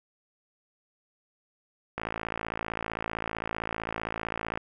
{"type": "click train", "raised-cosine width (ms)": 0.5, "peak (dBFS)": -16, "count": 145, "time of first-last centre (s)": [1.98, 4.575], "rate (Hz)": 55.5, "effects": []}